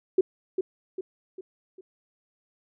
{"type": "tone with echo", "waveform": "sine", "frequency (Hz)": 375, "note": "F#4", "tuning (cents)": 23, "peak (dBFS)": -15, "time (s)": [0.18, 0.21], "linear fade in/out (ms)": 5, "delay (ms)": 400, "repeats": 4, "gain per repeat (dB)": -7, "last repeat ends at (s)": 1.81, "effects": []}